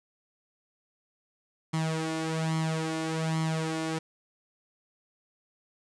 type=tone with flanger; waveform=sawtooth; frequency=160.2 Hz; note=E3; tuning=49 cents flat; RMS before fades=-30 dBFS; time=1.73-3.99 s; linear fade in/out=10 ms; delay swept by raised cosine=0.94 to 2.84 ms; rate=1.2 Hz; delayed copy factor=+0.7; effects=resampled to 22050 Hz + 9-bit